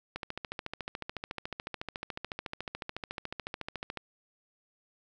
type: click train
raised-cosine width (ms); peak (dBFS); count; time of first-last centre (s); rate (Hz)
0.3; -20; 54; 0.16-3.973; 13.9
effects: none